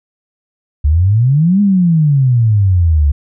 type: exponential two-way sweep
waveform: sine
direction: up then down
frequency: 69.5 to 207.7 to 69.5 Hz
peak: -7 dBFS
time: 0.84-3.12 s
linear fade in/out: 10 ms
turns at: 1.61 s
effects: none